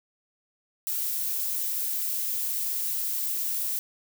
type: noise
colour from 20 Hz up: violet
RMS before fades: -29 dBFS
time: 0.87-3.79 s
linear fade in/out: 0 ms
effects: none